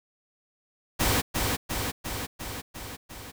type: noise with echo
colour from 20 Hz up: pink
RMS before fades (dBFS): -24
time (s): 0.99-1.22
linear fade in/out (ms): 20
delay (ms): 350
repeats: 6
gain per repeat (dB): -3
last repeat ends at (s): 3.32
effects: none